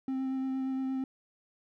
triangle tone with vibrato, 263.9 Hz, C4, 15 cents sharp, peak -28 dBFS, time 0.08-1.04 s, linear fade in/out 2 ms, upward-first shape sine, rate 8.6 Hz, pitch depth 12 cents each way, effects none

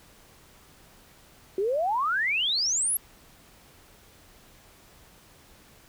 sine exponential sweep, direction up, 369.9 to 11640 Hz, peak -23 dBFS, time 1.58-2.97 s, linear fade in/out 2 ms, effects pink hiss -55 dBFS RMS until 5.88 s

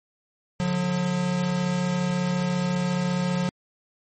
square tone pair together, 145.6 / 180.21 Hz, D3 / F#3, -15 / -45 cents, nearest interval major third, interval 370 cents, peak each -30 / -24 dBFS, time 0.6-3.49 s, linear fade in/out 0 ms, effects MP3 32 kbps

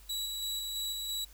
sawtooth tone with tremolo, 3908 Hz, B7, 19 cents flat, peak -30 dBFS, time 0.09-1.25 s, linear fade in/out 10 ms, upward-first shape square, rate 3 Hz, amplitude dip 25%, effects added 50 Hz sine -53 dBFS peak until 1.33 s + white hiss -59 dBFS RMS until 1.33 s

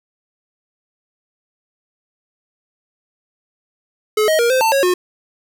square tone with pitch steps, 427.8 / 629 / 471.2 / 518 / 893 / 549 / 360.9 Hz, A4 / D#5 / A#4 / C5 / A5 / C#5 / F#4, -49 / +19 / +19 / -17 / +25 / -17 / -43 cents, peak -13 dBFS, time 4.17-4.94 s, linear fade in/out 5 ms, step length 110 ms, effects none

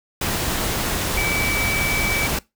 sine tone in noise, 2300 Hz, D7, 37 cents flat, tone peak -22 dBFS, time 1.17-2.27 s, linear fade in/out 5 ms, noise pink, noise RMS -23 dBFS, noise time 0.21-2.39 s, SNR -2 dB, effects noise-tail reverb RT60 0.2 s tail -21 dB re dry

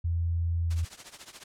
sine tone with pitch glide, 84.4 to 83.14 Hz, E2 to E2, +41 to +15 cents, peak -25 dBFS, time 0.04-0.85 s, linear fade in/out 10 ms, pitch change -26 cents, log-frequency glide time 0.64-0.71 s
white noise with tremolo, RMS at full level -41 dBFS, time 0.7-1.44 s, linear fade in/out 10 ms, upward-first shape triangle, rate 14 Hz, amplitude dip 90%
effects low-pass 8000 Hz 12 dB/octave

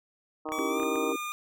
harmonic tone, 155.56 Hz, D#3, in tune, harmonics 2 / 3 / 4 / 5 / 6 / 7 / 8, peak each -37 / -39 / -40 / -41 / -42 / -42 / -43 dBFS, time 0.45-1.13 s, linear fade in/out 10 ms
clicks, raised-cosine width 0.5 ms, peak -27 dBFS, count 6, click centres 0.489 / 0.52 / 0.588 / 0.799 / 0.832 / 0.957 s
25% pulse tone with pitch glide, 1143 to 1211 Hz, D6 to D#6, -47 to -47 cents, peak -29 dBFS, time 0.52-1.32 s, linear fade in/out 0 ms, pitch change +100 cents, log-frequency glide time 0.68-0.82 s
sine chord, C# diminished seventh, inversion none, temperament equal, 277.2 / 329.6 / 392 / 466.2 Hz, C#4 / E4 / G4 / Bb4, 0 / 0 / 0 / 0 cents, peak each -34 dBFS, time 0.58-1.16 s, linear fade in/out 5 ms
effects none

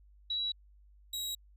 sine / sawtooth tone pair in turn, 3902 / 3839 Hz, B7 / B7, -22 / -50 cents, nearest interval unison, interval 28 cents, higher first, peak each -31 / -32 dBFS, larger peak first, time 0.3-0.52 / 1.13-1.35 s, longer neither, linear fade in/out 5 ms, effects added 50 Hz sine -57 dBFS peak until 1.56 s

